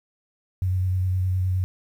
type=tone with vibrato; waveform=sine; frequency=92.5 Hz; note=F#2; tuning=in tune; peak=-20 dBFS; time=0.62-1.64 s; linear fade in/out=0 ms; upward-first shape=sine; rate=9.7 Hz; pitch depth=20 cents each way; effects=9-bit